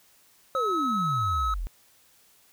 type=exponential sweep; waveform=sine; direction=down; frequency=554.4 to 36.77 Hz; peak=-28 dBFS; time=0.55-1.67 s; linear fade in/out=0 ms
type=tone; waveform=triangle; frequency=1287 Hz; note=E6; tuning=42 cents flat; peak=-23 dBFS; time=0.55-1.54 s; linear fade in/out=2 ms
effects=white hiss -60 dBFS RMS until 2.52 s